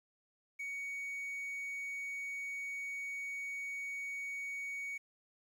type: tone with quantisation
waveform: triangle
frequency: 2240 Hz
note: C#7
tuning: 18 cents sharp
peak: -37 dBFS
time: 0.59-4.98 s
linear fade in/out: 10 ms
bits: 11
effects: none